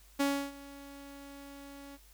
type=tone with ADSR envelope; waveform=sawtooth; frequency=280 Hz; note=C#4; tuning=18 cents sharp; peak=-22 dBFS; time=0.19-1.98 s; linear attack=15 ms; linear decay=310 ms; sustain=-21 dB; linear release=34 ms; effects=added 50 Hz sine -58 dBFS peak until 2.13 s + white hiss -62 dBFS RMS until 2.13 s